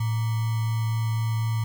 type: tone with sample-and-hold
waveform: sine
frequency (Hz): 112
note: A2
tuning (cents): +31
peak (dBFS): -22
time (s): 0-1.64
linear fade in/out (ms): 5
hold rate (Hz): 1050
effects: none